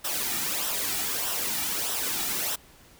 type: noise with flanger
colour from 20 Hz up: white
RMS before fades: -29 dBFS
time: 0.04-2.56 s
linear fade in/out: 10 ms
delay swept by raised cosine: 0.44 to 1.94 ms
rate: 1.6 Hz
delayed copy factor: -0.6
effects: pink hiss -54 dBFS RMS until 2.99 s